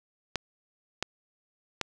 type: clicks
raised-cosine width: 0.2 ms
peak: -11 dBFS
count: 3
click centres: 0.357 / 1.026 / 1.813 s
effects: none